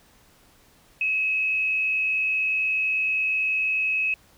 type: tone with frequency modulation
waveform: sine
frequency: 2568 Hz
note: E7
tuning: 46 cents flat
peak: -21 dBFS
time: 1.01-4.14 s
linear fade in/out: 2 ms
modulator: 88.9 Hz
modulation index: 0.49
effects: pink hiss -57 dBFS RMS until 4.37 s